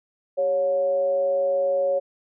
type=tone with frequency modulation; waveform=sine; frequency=554.4 Hz; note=C#5; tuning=in tune; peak=-19 dBFS; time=0.37-2 s; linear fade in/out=20 ms; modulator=161 Hz; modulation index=0.35; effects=none